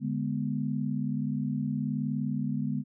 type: chord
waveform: sine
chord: G# diminished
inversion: second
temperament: equal with one note detuned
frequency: 146.32 / 207.7 / 246.9 Hz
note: D3 / G#3 / B3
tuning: -6 / 0 / 0 cents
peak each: -32 dBFS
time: 0-2.84 s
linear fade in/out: 50 ms
effects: none